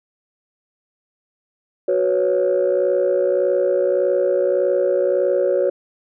sine chord, F# suspended fourth, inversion none, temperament just, 370 / 493.3 / 555 Hz, F#4 / B4 / C#5, 0 / -2 / +2 cents, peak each -19 / -20 / -17 dBFS, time 1.88-5.7 s, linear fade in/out 5 ms, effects tanh soft clip ceiling -9 dBFS

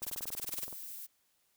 blue noise with tremolo, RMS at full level -36 dBFS, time 0.02-0.66 s, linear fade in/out 10 ms, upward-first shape sine, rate 20 Hz, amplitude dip 100%
click train, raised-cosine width 1 ms, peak -35 dBFS, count 16, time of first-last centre 0.02-0.728 s, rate 21.2 Hz
violet noise, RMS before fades -45 dBFS, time 0.5-1.07 s, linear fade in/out 20 ms
effects white hiss -74 dBFS RMS until 1.56 s

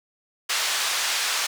white band-pass noise, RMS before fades -25 dBFS, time 0.49-1.47 s, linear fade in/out 10 ms, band 870 to 5700 Hz, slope 12 dB/octave, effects none

